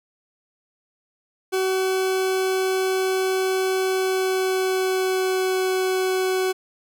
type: tone with pitch glide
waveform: 40% pulse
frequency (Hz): 377.7 to 374.4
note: F#4 to F#4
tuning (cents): +36 to +20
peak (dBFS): -19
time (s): 1.52-6.53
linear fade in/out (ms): 20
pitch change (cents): -16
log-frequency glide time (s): 3.83-5.62
effects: none